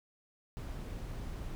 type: noise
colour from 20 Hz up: brown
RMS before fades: -41 dBFS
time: 0.57-1.55 s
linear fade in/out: 0 ms
effects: none